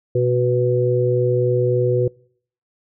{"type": "harmonic tone", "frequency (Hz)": 123.47, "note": "B2", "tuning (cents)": 0, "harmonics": [1, 3, 4], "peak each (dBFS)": [-19, -19, -19], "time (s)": [0.15, 2.08], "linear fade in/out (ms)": 5, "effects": ["noise-tail reverb RT60 0.6 s tail -26 dB re dry"]}